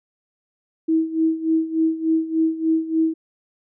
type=tone with tremolo; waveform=sine; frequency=322 Hz; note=E4; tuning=41 cents flat; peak=-14 dBFS; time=0.88-3.14 s; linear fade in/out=10 ms; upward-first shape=sine; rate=3.4 Hz; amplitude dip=80%; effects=none